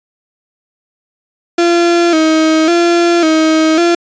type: tone with vibrato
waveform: 35% pulse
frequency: 329.6 Hz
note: E4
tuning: in tune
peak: -6 dBFS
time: 1.58-3.95 s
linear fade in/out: 5 ms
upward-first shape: square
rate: 0.91 Hz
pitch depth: 70 cents each way
effects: resampled to 16000 Hz